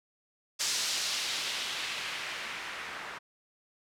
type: noise with low-pass filter sweep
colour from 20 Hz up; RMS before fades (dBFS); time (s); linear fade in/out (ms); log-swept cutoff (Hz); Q
blue; -35; 0.59-3.19; 20; 5800 to 1500; 1.2
effects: none